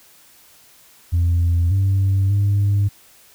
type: tone with pitch steps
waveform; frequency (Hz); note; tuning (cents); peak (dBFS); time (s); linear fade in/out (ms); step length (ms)
sine; 85.7 / 97 / 100.8; F2 / G2 / G2; -32 / -18 / +49; -12; 1.12-2.89; 20; 590
effects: tanh soft clip ceiling -12 dBFS + white hiss -50 dBFS RMS until 3.34 s